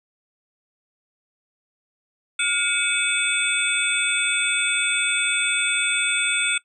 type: tone cluster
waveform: sine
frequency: 1422 / 2256 / 2576 / 3484 / 8210 Hz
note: F6 / C#7 / E7 / A7 / C9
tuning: +31 / +30 / -41 / -18 / -34 cents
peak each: -26 dBFS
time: 2.39-6.58 s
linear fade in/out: 5 ms
effects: noise-tail reverb RT60 0.1 s tail -20 dB re dry